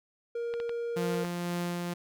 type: tone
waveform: triangle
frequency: 469.9 Hz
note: A#4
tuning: 14 cents sharp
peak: -29 dBFS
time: 0.35-1.24 s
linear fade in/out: 5 ms
type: clicks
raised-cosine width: 0.3 ms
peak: -25 dBFS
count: 5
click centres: 0.539 / 0.601 / 0.694 / 1.143 / 1.249 s
type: tone with tremolo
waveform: sawtooth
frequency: 174.61 Hz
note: F3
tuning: in tune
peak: -26 dBFS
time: 0.96-1.94 s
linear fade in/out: 10 ms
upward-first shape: sine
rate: 2 Hz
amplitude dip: 25%
effects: none

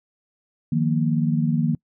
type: chord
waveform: sine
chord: Eb suspended second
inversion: none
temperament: just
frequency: 155.56 / 175.01 / 233.3 Hz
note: Eb3 / F3 / Bb3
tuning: 0 / +4 / +2 cents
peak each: -21 / -25 / -22 dBFS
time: 0.72-1.75 s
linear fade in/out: 5 ms
effects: noise-tail reverb RT60 0.1 s tail -26 dB re dry

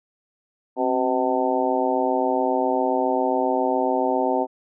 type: harmonic tone with a mistuned harmonic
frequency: 127.3 Hz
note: C3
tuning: 47 cents flat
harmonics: 2 / 3 / 4 / 5 / 6 / 7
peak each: -26 / -26 / -26 / -26 / -26 / -26 dBFS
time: 0.76-4.47 s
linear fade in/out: 50 ms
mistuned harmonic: 2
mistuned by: +78 cents
effects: none

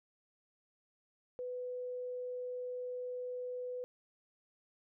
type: tone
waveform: sine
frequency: 498 Hz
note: B4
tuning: 14 cents sharp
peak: -38 dBFS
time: 1.39-3.84 s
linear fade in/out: 0 ms
effects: none

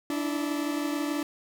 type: tone cluster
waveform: 40% pulse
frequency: 291.4 / 317.9 / 329.8 Hz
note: D4 / D#4 / E4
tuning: -13 / +37 / +1 cents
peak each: -28 / -37 / -34 dBFS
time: 0.1-1.23 s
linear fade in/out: 2 ms
effects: 10-bit

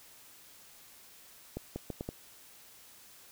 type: accelerating click train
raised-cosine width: 2 ms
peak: -23 dBFS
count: 5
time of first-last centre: 1.57-2.09 s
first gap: 190 ms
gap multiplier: 0.75
effects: white hiss -56 dBFS RMS until 3.31 s

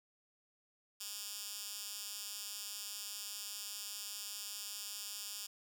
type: tone with high-pass filter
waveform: 10% pulse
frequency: 205 Hz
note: G#3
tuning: 22 cents flat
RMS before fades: -45 dBFS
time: 1-5.47 s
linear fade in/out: 10 ms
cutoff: 5000 Hz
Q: 0.96
effects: none

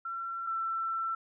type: tone pair in turn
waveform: sine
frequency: 1356 / 1340.4 Hz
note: E6 / E6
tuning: +49 / +29 cents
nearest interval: unison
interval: 20 cents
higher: first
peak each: -34 / -30 dBFS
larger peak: second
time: 0.05-0.47 / 0.47-1.15 s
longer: second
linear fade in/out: 5 ms
effects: none

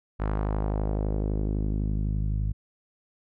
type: tone with low-pass filter sweep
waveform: sawtooth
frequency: 51.91 Hz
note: G#1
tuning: in tune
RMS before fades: -27 dBFS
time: 0.19-2.53 s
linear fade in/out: 20 ms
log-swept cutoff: 1400 to 120 Hz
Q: 1.3
effects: none

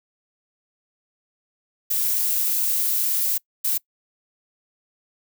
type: noise bursts at uneven times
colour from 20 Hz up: violet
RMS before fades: -22 dBFS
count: 2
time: 1.9-3.38 / 3.64-3.78 s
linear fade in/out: 10 ms
effects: noise-tail reverb RT60 0.1 s tail -24 dB re dry

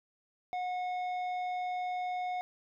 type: tone with tanh clipping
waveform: triangle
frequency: 727 Hz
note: F#5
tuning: 31 cents flat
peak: -34 dBFS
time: 0.53-2.41 s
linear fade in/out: 0 ms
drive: 13 dB
effects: none

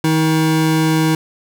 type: tone pair together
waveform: square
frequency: 158.1 / 317.8 Hz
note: D#3 / D#4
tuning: +28 / +37 cents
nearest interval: octave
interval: 1209 cents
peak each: -16 dBFS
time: 0.04-1.15 s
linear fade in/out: 2 ms
effects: none

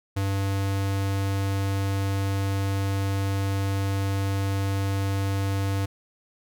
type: tone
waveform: square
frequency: 98 Hz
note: G2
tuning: in tune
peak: -24 dBFS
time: 0.16-5.86 s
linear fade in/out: 10 ms
effects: none

